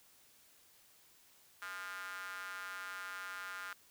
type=tone with high-pass filter; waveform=square; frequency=94 Hz; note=F#2; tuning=28 cents sharp; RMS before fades=-45 dBFS; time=1.62-3.73 s; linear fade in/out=0 ms; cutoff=1400 Hz; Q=4.8; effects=white hiss -65 dBFS RMS until 3.9 s